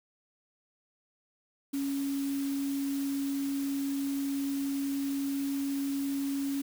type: tone in noise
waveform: sine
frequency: 277.2 Hz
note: C#4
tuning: in tune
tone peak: -29 dBFS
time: 1.73-6.62 s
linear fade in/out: 10 ms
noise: white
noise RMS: -45 dBFS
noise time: 1.73-6.62 s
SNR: +13 dB
effects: none